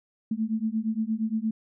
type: beating tone pair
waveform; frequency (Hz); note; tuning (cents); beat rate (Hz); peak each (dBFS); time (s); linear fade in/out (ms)
sine; 216.3 / 224.9; A3 / A3; -29 / +38; 8.6; -28; 0.31-1.51; 5
effects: none